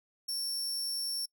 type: tone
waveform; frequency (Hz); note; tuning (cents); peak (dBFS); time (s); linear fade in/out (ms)
sawtooth; 5450; F8; -43; -30; 0.28-1.26; 10
effects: noise-tail reverb RT60 0.1 s tail -25 dB re dry